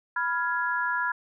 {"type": "chord", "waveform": "sine", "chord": "F diminished", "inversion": "second", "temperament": "equal with one note detuned", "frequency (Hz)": [987.8, 1396.9, 1670.8], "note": ["Cb6", "F6", "Ab6"], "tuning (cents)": [0, 0, 10], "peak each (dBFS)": -29, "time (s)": [0.16, 1.12], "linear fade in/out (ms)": 5, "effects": []}